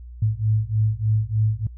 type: beating tone pair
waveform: sine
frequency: 106.8 / 110.1 Hz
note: G#2 / A2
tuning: +49 / +2 cents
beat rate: 3.3 Hz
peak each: -21 dBFS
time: 0.22-1.67 s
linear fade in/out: 5 ms
effects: added 60 Hz sine -36 dBFS peak until 1.77 s